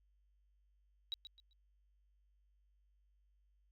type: tone with echo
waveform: sine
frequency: 3863 Hz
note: B7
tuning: 39 cents flat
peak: -37 dBFS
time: 1.12-1.14 s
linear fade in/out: 0 ms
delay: 130 ms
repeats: 3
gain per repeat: -11 dB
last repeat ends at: 1.53 s
effects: added 50 Hz sine -70 dBFS peak until 3.71 s